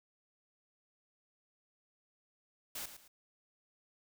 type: noise with echo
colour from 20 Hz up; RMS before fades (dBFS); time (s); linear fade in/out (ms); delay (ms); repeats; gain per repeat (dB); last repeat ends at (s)
white; -42; 2.75-2.86; 5; 110; 2; -10; 3.08
effects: none